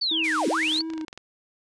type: linear two-way sweep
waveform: sine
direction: down then up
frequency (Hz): 4623 to 220 to 4623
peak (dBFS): -22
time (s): 0.01-0.82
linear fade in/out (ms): 10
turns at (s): 0.48
type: tone with vibrato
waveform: triangle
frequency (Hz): 317.9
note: D#4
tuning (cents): +37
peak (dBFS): -27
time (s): 0.11-1.05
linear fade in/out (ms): 5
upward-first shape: sine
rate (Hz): 2.9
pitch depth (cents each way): 31
type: high-pass noise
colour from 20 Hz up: pink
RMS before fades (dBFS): -37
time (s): 0.23-0.8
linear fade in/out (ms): 20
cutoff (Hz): 2300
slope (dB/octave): 12
type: clicks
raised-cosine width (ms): 0.2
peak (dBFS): -23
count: 12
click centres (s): 0.631 / 0.682 / 0.719 / 0.761 / 0.807 / 0.902 / 0.936 / 0.979 / 1.012 / 1.082 / 1.129 / 1.176
effects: resampled to 22050 Hz